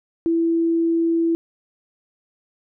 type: tone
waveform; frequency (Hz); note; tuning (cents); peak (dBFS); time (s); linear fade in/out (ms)
sine; 332.2; E4; +13; -16; 0.26-1.35; 0
effects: none